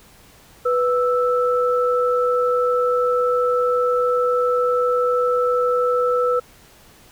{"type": "tone pair together", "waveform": "sine", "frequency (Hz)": [493.9, 1318.6], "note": ["B4", "E6"], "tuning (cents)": [0, 0], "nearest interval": "octave + perfect fourth", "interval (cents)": 1700, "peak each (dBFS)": [-17, -21], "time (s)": [0.65, 6.4], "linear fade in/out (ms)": 10, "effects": ["pink hiss -49 dBFS RMS until 7.11 s"]}